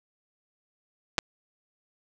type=clicks; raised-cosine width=0.2 ms; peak=-7 dBFS; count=2; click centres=1.182 / 1.188 s; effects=none